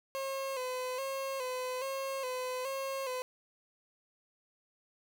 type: tone with vibrato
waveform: 30% pulse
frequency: 523.3 Hz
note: C5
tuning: in tune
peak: -32 dBFS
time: 0.15-3.22 s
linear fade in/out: 0 ms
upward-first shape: square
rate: 1.2 Hz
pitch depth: 54 cents each way
effects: none